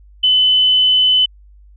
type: tone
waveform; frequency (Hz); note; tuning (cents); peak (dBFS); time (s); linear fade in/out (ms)
sine; 3020; F#7; +35; -9; 0.23-1.26; 10
effects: added 50 Hz sine -41 dBFS peak until 1.76 s